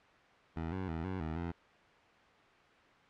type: tone with pitch steps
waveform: 15% pulse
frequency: 81.8 / 94 / 81.4 / 93.6 / 79.3 / 85.4 Hz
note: E2 / F#2 / E2 / F#2 / D#2 / F2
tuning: -13 / +28 / -21 / +20 / +33 / -38 cents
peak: -30 dBFS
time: 0.56-1.52 s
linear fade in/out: 10 ms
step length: 160 ms
effects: white hiss -61 dBFS RMS until 3.09 s + low-pass 2000 Hz 12 dB/octave